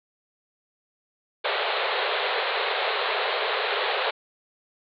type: band-pass noise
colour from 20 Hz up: pink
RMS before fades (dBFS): -26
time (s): 1.44-4.11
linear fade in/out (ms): 10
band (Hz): 400 to 4200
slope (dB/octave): 96
effects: none